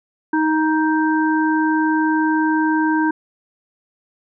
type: harmonic tone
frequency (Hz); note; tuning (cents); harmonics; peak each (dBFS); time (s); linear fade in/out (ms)
313.3; D#4; +12; 1 / 3 / 5; -16 / -21 / -23; 0.33-3.11; 5
effects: none